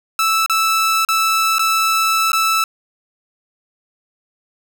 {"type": "tone with dropouts", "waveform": "sawtooth", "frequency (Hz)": 1316, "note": "E6", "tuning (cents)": -3, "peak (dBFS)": -10, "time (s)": [0.19, 2.64], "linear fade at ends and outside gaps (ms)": 2, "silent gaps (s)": [[0.462, 0.497], [1.05, 1.087], [1.584, 1.593], [2.319, 2.331]], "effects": []}